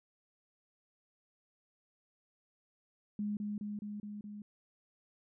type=tone with echo; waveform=sine; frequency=207.7 Hz; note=G#3; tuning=in tune; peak=-33 dBFS; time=3.19-3.37 s; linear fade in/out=2 ms; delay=210 ms; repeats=5; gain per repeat=-2 dB; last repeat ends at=4.42 s; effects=none